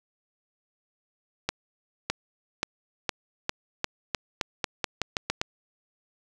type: accelerating click train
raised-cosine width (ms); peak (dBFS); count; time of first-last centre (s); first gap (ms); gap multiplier
0.2; -8; 14; 1.49-5.415; 610; 0.87
effects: none